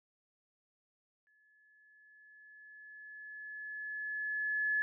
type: tone with exponential growth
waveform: sine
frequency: 1712 Hz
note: A6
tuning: 48 cents flat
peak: -28 dBFS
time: 1.27-4.82 s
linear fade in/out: 0 ms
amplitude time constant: 770 ms
effects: none